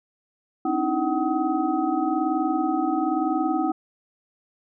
sine tone cluster, 263 / 300.7 / 321.7 / 755 / 1266 Hz, C4 / D4 / E4 / F#5 / D#6, +9 / +41 / -42 / +35 / +30 cents, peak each -29 / -27 / -25 / -26 / -32 dBFS, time 0.65-3.72 s, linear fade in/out 5 ms, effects none

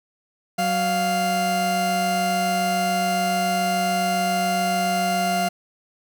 40% pulse tone pair together, 186.4 / 698.5 Hz, F#3 / F5, +13 / 0 cents, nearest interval octave + major seventh, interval 2287 cents, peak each -25 / -20 dBFS, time 0.58-5.49 s, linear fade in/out 10 ms, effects none

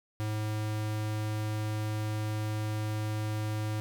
square tone, 107.3 Hz, A2, 43 cents flat, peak -31 dBFS, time 0.2-3.8 s, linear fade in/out 0 ms, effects none

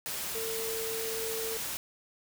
sine tone in noise, 450 Hz, A4, 39 cents sharp, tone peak -35 dBFS, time 0.35-1.57 s, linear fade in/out 0 ms, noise white, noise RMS -36 dBFS, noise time 0.06-1.77 s, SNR -2 dB, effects none

